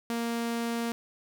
sawtooth tone, 233.1 Hz, A#3, in tune, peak -25 dBFS, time 0.1-0.92 s, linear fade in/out 0 ms, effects none

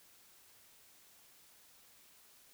silence, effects white hiss -63 dBFS RMS until 2.53 s

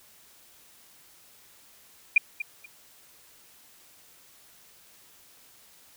sine tone with echo, 2409 Hz, D7, 43 cents sharp, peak -13 dBFS, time 2.16-2.18 s, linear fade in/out 5 ms, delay 240 ms, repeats 2, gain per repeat -14 dB, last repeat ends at 2.66 s, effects white hiss -56 dBFS RMS until 5.96 s

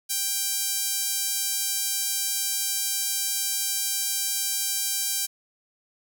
sawtooth tone with high-pass filter, 787 Hz, G5, 7 cents sharp, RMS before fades -27 dBFS, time 0.09-5.27 s, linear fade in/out 20 ms, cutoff 6500 Hz, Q 0.82, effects none

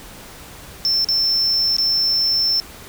triangle tone with dropouts, 5350 Hz, E8, 25 cents sharp, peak -14 dBFS, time 0.85-2.6 s, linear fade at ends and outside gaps 0 ms, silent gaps 1.045-1.087 / 1.766-1.784 s, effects pink hiss -39 dBFS RMS until 2.88 s

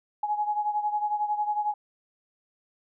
sine beating tone pair, 836 / 847 Hz, G#5 / G#5, +11 / +34 cents, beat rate 11 Hz, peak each -26 / -31 dBFS, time 0.23-1.74 s, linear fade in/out 5 ms, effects none

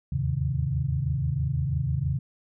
sine tone cluster, 76.9 / 83 / 106.5 / 133.8 / 156.9 Hz, D#2 / E2 / G#2 / C3 / D#3, -20 / +12 / +44 / +39 / +15 cents, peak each -33 / -32 / -34 / -26 / -32 dBFS, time 0.12-2.19 s, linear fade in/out 5 ms, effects none

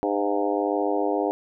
harmonic tone with a mistuned harmonic, 101.6 Hz, G#2, 38 cents flat, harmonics 3 / 4 / 5 / 6 / 7 / 8 / 9, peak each -27 / -27 / -28 / -32 / -29 / -32 / -35 dBFS, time 0.03-1.31 s, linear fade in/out 0 ms, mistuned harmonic 6, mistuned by +41 cents, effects none

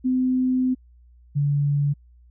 sine tone pair in turn, 255.9 / 143.62 Hz, C4 / D3, -38 / -38 cents, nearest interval minor seventh, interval 1000 cents, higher first, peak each -18 dBFS, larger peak neither, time 0.04-0.75 / 1.35-1.94 s, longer first, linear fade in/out 20 ms, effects added 60 Hz sine -49 dBFS peak until 2.3 s

